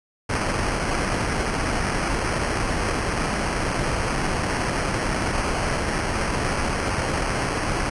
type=noise with sample-and-hold; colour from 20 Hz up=pink; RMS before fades=-24 dBFS; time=0.29-7.9 s; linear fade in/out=10 ms; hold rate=3675 Hz; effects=resampled to 24000 Hz